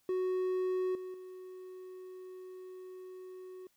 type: tone with level steps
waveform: triangle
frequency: 370 Hz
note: F#4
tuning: in tune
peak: -28 / -38 / -43 dBFS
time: 0.09-3.67 s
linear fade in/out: 2 ms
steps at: 0.95 / 1.14 s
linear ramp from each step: 2 ms
effects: white hiss -73 dBFS RMS until 3.76 s